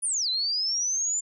sine linear two-way sweep, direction down then up, 9956 to 3951 to 7190 Hz, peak -24 dBFS, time 0.02-1.21 s, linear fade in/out 20 ms, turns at 0.29 s, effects none

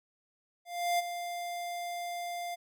square tone with ADSR envelope, 698.5 Hz, F5, in tune, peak -26 dBFS, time 0.65-2.56 s, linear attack 340 ms, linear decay 20 ms, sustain -10 dB, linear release 22 ms, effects none

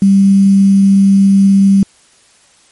sine tone with quantisation, 196 Hz, G3, in tune, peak -4 dBFS, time 0.02-1.83 s, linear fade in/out 2 ms, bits 5, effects white hiss -48 dBFS RMS until 2.71 s + MP3 48 kbps

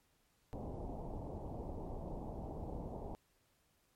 pink low-pass noise, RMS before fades -44 dBFS, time 0.53-3.15 s, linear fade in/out 0 ms, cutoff 890 Hz, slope 48 dB/octave, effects pink hiss -75 dBFS RMS until 3.95 s + MP3 64 kbps

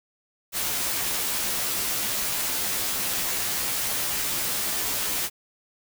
white noise with comb filter, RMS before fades -27 dBFS, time 0.52-5.3 s, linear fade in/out 50 ms, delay 13 ms, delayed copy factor -0.7, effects none

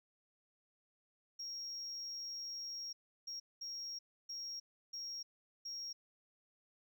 sine tone bursts at uneven times, 5588 Hz, F8, in tune, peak -40 dBFS, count 6, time 1.39-2.93 / 3.27-3.4 / 3.61-3.99 / 4.29-4.6 / 4.93-5.23 / 5.65-5.93 s, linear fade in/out 10 ms, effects tanh soft clip ceiling -40 dBFS + 13-bit

